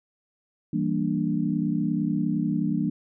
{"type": "chord", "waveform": "sine", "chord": "E half-diminished seventh", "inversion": "none", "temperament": "equal", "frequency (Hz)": [164.81, 196, 233.1, 293.7], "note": ["E3", "G3", "Bb3", "D4"], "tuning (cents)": [0, 0, 0, 0], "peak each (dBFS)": -28, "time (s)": [0.73, 2.9], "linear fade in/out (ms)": 5, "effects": []}